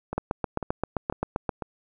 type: two click trains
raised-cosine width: 1 ms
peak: -11 / -17 dBFS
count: 11 / 4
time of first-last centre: 0.18-1.492 / 0.13-1.623 s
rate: 7.62 / 2.01 Hz
effects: none